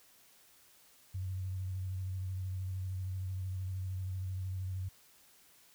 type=tone with vibrato; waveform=sine; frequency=93.6 Hz; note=F#2; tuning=20 cents sharp; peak=-35 dBFS; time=1.14-4.89 s; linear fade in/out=10 ms; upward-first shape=triangle; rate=13 Hz; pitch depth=36 cents each way; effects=white hiss -63 dBFS RMS until 5.74 s